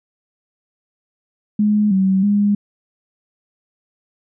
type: tone with pitch steps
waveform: sine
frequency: 209.8 / 190.9 / 204.5 Hz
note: G#3 / G3 / G#3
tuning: +18 / -46 / -26 cents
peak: -12 dBFS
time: 1.59-2.55 s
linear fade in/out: 5 ms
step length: 320 ms
effects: none